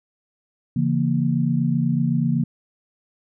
sine chord, A# diminished, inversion first, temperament just, 139.85 / 167.82 / 233.1 Hz, C#3 / E3 / A#3, +16 / +31 / 0 cents, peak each -22 dBFS, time 0.76-2.44 s, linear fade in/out 5 ms, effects none

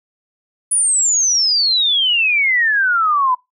sine exponential sweep, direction down, 9956 to 987.8 Hz, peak -12 dBFS, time 0.71-3.35 s, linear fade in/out 10 ms, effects noise-tail reverb RT60 0.2 s tail -24 dB re dry

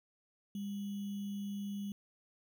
sine tone with sample-and-hold, 201.2 Hz, G3, 45 cents sharp, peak -37 dBFS, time 0.55-1.92 s, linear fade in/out 2 ms, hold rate 3150 Hz, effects none

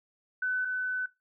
sine tone pair in turn, 1506 / 1506 Hz, F#6 / F#6, +30 / +30 cents, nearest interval unison, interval 0 cents, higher neither, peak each -27 / -29 dBFS, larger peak first, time 0.42-0.65 / 0.65-1.06 s, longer second, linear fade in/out 5 ms, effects noise-tail reverb RT60 0.2 s tail -18 dB re dry

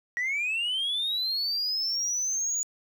sine linear sweep, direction up, 1897 to 6880 Hz, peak -24 dBFS, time 0.17-2.63 s, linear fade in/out 0 ms, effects tanh soft clip ceiling -24 dBFS + 10-bit

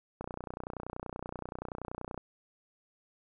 click train, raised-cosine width 1 ms, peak -24 dBFS, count 61, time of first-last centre 0.21-2.177 s, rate 30.5 Hz, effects none

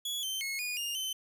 sawtooth tone with pitch steps, 3375 / 3102 / 2176 / 2454 / 2825 / 3065 Hz, G#7 / G7 / C#7 / D#7 / F7 / G7, +27 / -19 / -33 / -25 / +19 / -40 cents, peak -30 dBFS, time 0.05-1.13 s, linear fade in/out 5 ms, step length 180 ms, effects none

